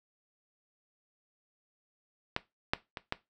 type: clicks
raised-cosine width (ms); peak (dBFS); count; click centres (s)
0.3; -13 / -10 / -21 / -14; 4; 2.364 / 2.735 / 2.972 / 3.124
effects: noise-tail reverb RT60 0.2 s tail -17 dB re dry